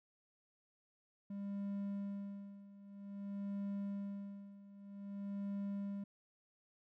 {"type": "tone with tremolo", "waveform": "triangle", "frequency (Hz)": 200, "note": "G3", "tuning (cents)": 35, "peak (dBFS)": -36, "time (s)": [1.3, 6.04], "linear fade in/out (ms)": 5, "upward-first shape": "sine", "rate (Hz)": 0.52, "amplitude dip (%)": 85, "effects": []}